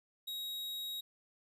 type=tone; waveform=45% pulse; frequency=3800 Hz; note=A#7; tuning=33 cents sharp; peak=-39 dBFS; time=0.27-1.01 s; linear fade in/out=10 ms; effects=none